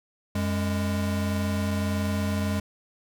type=tone pair together; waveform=square; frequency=91.17 / 205.5 Hz; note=F#2 / G#3; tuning=-25 / -18 cents; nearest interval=octave + major second; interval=1407 cents; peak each=-28 dBFS; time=0.35-2.6 s; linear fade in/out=5 ms; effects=none